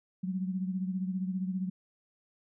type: beating tone pair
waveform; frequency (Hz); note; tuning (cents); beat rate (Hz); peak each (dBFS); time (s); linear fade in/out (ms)
sine; 185 / 200; F#3 / G3; 0 / +35; 15; -31 / -38; 0.23-1.7; 10
effects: none